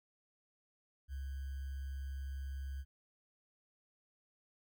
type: tone with sample-and-hold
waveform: sine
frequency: 67.9 Hz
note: C#2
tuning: 35 cents flat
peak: -39 dBFS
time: 1.08-2.85 s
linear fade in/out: 50 ms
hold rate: 1575 Hz
effects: none